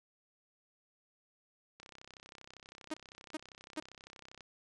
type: click train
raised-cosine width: 0.2 ms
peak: -34 dBFS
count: 86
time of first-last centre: 1.8-4.407 s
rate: 32.6 Hz
type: tone bursts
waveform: sawtooth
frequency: 311.1 Hz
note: D#4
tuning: in tune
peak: -32 dBFS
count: 3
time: 2.91-3.8 s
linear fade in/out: 5 ms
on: 30 ms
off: 400 ms
effects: resampled to 24000 Hz